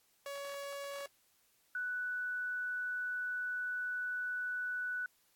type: tone pair in turn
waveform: sawtooth / sine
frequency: 562 / 1484.4 Hz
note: C#5 / F#6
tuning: +24 / +5 cents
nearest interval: octave + perfect fourth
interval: 1681 cents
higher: second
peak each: -37 / -35 dBFS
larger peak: second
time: 0.26-1.06 / 1.75-5.06 s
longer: second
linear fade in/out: 2 ms
effects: white hiss -72 dBFS RMS until 5.35 s + AAC 64 kbps